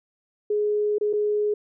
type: tone with dropouts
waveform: sine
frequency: 418.4 Hz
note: G#4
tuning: 13 cents sharp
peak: -20 dBFS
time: 0.5-1.54 s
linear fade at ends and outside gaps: 5 ms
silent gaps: 0.984-1.01 / 1.13-1.134 s
effects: none